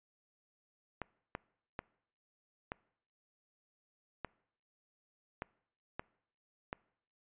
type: clicks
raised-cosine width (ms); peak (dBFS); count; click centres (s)
0.5; -23; 8; 1.017 / 1.351 / 1.791 / 2.719 / 4.247 / 5.421 / 5.995 / 6.729
effects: noise-tail reverb RT60 0.7 s tail -24 dB re dry + resampled to 8000 Hz